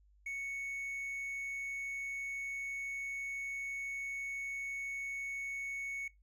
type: tone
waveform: triangle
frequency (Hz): 2217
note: C#7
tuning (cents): 0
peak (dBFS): -36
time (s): 0.26-6.08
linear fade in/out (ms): 5
effects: noise-tail reverb RT60 0.2 s tail -22 dB re dry + added 50 Hz sine -63 dBFS peak until 6.22 s